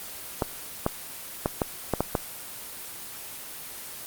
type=clicks; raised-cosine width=1 ms; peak=-8 dBFS; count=7; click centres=0.422 / 0.864 / 1.459 / 1.618 / 1.937 / 2.006 / 2.152 s; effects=white hiss -39 dBFS RMS until 4.06 s + Opus 24 kbps